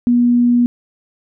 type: tone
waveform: sine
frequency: 241.6 Hz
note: B3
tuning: 38 cents flat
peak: -9 dBFS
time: 0.07-0.66 s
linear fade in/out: 0 ms
effects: none